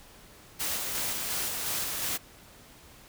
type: noise with tremolo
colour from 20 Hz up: white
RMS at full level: -31 dBFS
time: 0.59-2.18 s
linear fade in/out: 20 ms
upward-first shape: square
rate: 2.8 Hz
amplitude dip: 25%
effects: pink hiss -53 dBFS RMS until 3.08 s